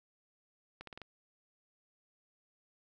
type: accelerating click train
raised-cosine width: 0.3 ms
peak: -30 dBFS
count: 5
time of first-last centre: 0.81-1.017 s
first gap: 63 ms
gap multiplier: 0.87
effects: none